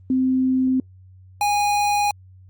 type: tone pair in turn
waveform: sine / square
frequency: 259.2 / 822.9 Hz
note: C4 / G#5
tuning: -16 / -16 cents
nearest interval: octave + minor sixth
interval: 2000 cents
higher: second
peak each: -16 / -18 dBFS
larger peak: first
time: 0.1-0.8 / 1.41-2.11 s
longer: neither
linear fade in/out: 2 ms
effects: added 93 Hz sine -44 dBFS peak until 2.49 s + Opus 24 kbps